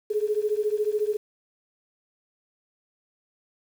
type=beating tone pair; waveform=sine; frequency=416.6 / 430.6 Hz; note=G#4 / A4; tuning=+5 / -37 cents; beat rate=14 Hz; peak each=-25 / -26 dBFS; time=0.1-1.17 s; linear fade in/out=10 ms; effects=8-bit